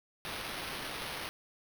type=noise with sample-and-hold; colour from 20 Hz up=white; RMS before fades=-40 dBFS; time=0.25-1.29 s; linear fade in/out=0 ms; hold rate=7350 Hz; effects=none